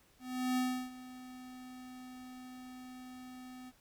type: tone with ADSR envelope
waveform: square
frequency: 253.6 Hz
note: B3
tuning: 46 cents sharp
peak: -30 dBFS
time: 0.19-3.72 s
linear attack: 380 ms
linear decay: 330 ms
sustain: -18 dB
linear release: 37 ms
effects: pink hiss -67 dBFS RMS until 3.8 s